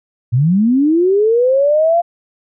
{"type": "linear sweep", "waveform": "sine", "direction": "up", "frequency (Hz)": [111.2, 698.5], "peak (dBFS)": -9, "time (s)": [0.32, 2.02], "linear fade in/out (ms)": 20, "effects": []}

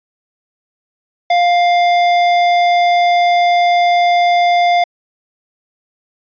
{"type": "tone with hard clipping", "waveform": "sine", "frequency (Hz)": 701, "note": "F5", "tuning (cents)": 6, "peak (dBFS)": -11, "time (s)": [1.3, 4.84], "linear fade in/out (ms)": 5, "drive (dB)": 14, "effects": ["resampled to 11025 Hz"]}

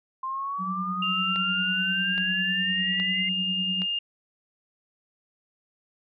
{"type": "exponential sweep", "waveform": "sine", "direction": "up", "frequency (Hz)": [1046.5, 2093], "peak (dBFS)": -28, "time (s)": [0.23, 3.29], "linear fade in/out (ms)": 5}
{"type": "tone with tremolo", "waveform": "sine", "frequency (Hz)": 185, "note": "F#3", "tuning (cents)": 0, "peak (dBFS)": -28, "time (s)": [0.58, 3.87], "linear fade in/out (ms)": 50, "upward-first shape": "sine", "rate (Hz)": 10, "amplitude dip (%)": 65}
{"type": "tone with pitch glide", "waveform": "sine", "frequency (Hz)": [2794, 2820], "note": ["F7", "F7"], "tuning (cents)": [0, 16], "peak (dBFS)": -25, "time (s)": [1.02, 3.99], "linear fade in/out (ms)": 5, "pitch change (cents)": 16, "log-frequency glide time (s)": [2.43, 2.97]}
{"type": "click train", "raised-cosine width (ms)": 0.3, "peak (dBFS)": -21, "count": 4, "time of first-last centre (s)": [1.36, 3.819], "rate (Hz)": 1.22}
{"effects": []}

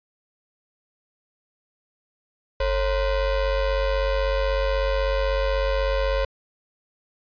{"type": "ring-modulated tone", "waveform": "square", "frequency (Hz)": 246.9, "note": "B3", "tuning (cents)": 0, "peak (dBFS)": -18, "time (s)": [2.6, 6.25], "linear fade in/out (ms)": 5, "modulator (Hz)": 295, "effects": ["resampled to 11025 Hz"]}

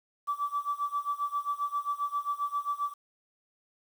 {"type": "tone with tremolo", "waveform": "sine", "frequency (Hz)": 1157, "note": "D6", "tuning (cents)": -26, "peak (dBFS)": -25, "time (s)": [0.27, 2.94], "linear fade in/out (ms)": 20, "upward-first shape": "sine", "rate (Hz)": 7.5, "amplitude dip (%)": 90, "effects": ["tanh soft clip ceiling -21 dBFS", "9-bit"]}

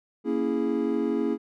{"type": "chord", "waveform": "triangle", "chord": "A# half-diminished seventh", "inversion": "none", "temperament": "equal", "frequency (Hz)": [233.1, 277.2, 329.6, 415.3], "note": ["A#3", "C#4", "E4", "G#4"], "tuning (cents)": [0, 0, 0, 0], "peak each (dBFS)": -27, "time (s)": [0.24, 1.38], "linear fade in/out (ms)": 50, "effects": []}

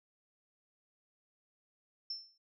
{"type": "tone with exponential decay", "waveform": "sine", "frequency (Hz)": 5350, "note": "E8", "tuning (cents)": 25, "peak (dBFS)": -34, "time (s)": [2.1, 2.38], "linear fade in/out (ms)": 5, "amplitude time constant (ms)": 60, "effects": ["noise-tail reverb RT60 0.1 s tail -25 dB re dry"]}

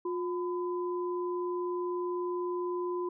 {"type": "tone pair together", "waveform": "sine", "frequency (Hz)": [356.4, 1008], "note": ["F4", "B5"], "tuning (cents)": [35, 35], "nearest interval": "octave + tritone", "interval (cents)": 1800, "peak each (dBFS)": [-31, -38], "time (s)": [0.05, 3.09], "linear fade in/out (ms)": 5, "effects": []}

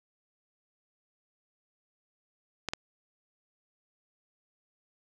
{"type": "clicks", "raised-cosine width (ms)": 0.2, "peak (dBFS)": -14, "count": 2, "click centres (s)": [2.687, 2.735], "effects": []}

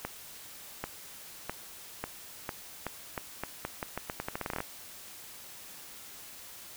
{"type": "accelerating click train", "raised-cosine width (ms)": 0.5, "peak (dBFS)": -18, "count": 22, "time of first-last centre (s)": [0.05, 4.604], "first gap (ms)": 790, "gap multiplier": 0.83, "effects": ["white hiss -48 dBFS RMS until 6.76 s"]}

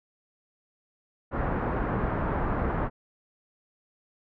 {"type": "low-pass noise", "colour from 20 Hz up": "pink", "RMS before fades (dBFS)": -28, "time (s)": [1.31, 2.9], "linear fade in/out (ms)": 50, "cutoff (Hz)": 1500, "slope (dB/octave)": 24, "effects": []}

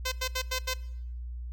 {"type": "tone bursts at uneven times", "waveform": "5% pulse", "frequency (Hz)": 514, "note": "C5", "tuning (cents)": -31, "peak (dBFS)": -17, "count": 5, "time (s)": [[0.05, 0.12], [0.21, 0.28], [0.35, 0.42], [0.51, 0.59], [0.67, 0.74]], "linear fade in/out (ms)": 10, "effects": ["noise-tail reverb RT60 0.8 s tail -21 dB re dry", "added 60 Hz sine -35 dBFS peak until 1.52 s"]}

